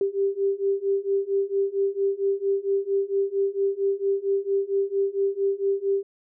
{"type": "beating tone pair", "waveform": "sine", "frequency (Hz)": [392, 396.4], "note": ["G4", "G4"], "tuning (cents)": [0, 19], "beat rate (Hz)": 4.4, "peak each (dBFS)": [-25, -24], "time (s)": [0.01, 6.03], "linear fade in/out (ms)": 2, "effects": []}